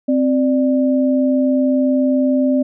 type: tone pair together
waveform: sine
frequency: 261.6 / 591 Hz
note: C4 / D5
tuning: 0 / +11 cents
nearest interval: octave + major second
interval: 1411 cents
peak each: -13 / -19 dBFS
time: 0.08-2.63 s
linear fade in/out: 10 ms
effects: none